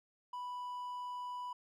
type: tone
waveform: triangle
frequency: 987.8 Hz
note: B5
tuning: in tune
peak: -38 dBFS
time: 0.33-1.53 s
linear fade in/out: 5 ms
effects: none